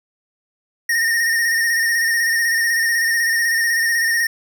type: tone with vibrato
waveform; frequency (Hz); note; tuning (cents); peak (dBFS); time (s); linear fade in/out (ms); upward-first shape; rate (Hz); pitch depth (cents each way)
square; 1843; A#6; -20; -16; 0.89-4.27; 5; square; 16; 32
effects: none